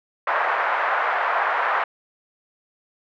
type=band-pass noise; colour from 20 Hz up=white; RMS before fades=-22 dBFS; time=0.27-1.84 s; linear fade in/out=5 ms; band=630 to 1600 Hz; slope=24 dB/octave; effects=none